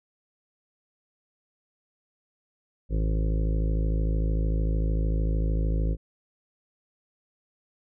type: harmonic tone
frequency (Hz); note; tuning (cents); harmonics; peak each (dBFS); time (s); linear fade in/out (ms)
53.3; G#1; +46; 1 / 2 / 3 / 5 / 6 / 7 / 8 / 9 / 10; -23 / -33 / -32 / -39 / -41 / -43 / -44 / -43 / -44; 2.89-5.97; 50
effects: none